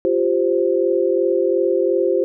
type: chord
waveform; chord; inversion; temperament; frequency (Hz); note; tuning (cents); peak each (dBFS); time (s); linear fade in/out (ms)
sine; F suspended second; none; equal; 349.2 / 392 / 523.3; F4 / G4 / C5; 0 / 0 / 0; -19; 0.05-2.24; 0
effects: none